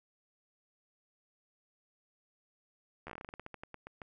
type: slowing click train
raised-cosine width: 0.5 ms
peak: -29 dBFS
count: 18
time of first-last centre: 3.07-4.018 s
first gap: 12 ms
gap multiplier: 1.17
effects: none